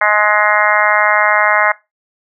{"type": "harmonic tone", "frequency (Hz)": 210.2, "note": "G#3", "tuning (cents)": 21, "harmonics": [3, 4, 5, 6, 7, 8, 9, 10], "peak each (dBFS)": [-18, -18, -18, -18, -18, -18, -18, -18], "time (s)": [0.01, 1.72], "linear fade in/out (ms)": 5, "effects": ["noise-tail reverb RT60 0.2 s tail -18 dB re dry"]}